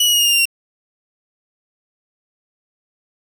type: tone with pitch steps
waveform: sawtooth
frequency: 2941 / 2909 / 2877 / 2846 / 2815 / 2784 / 2754 Hz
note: F#7 / F#7 / F#7 / F7 / F7 / F7 / F7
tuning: -11 / -30 / -49 / +32 / +13 / -6 / -25 cents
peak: -9 dBFS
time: 0-0.455 s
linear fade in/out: 5 ms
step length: 65 ms
effects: 8-bit